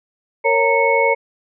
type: tone cluster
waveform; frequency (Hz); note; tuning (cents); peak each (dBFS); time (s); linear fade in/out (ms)
sine; 462.1 / 553 / 924 / 2201; A#4 / C#5 / A#5 / C#7; -15 / -4 / -16 / -13; -18; 0.44-1.15; 20
effects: none